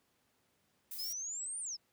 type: noise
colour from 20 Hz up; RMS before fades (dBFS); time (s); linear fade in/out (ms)
violet; -44; 0.91-1.13; 5
type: exponential two-way sweep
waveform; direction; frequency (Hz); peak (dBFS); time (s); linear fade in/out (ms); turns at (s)
sine; up then down; 4978 to 9300 to 4978; -38; 0.98-1.77; 20; 1.6
effects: pink hiss -75 dBFS RMS until 1.92 s + high-pass 100 Hz 12 dB/octave